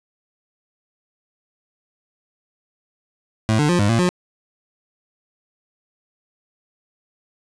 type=tone with pitch steps; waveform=25% pulse; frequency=109.7 / 148.8 / 176.3 / 102 / 115 / 179.3 Hz; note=A2 / D3 / F3 / G#2 / A#2 / F3; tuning=-5 / +23 / +17 / -31 / -23 / +46 cents; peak=-11 dBFS; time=3.49-4.09 s; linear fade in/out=0 ms; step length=100 ms; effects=resampled to 22050 Hz + 7-bit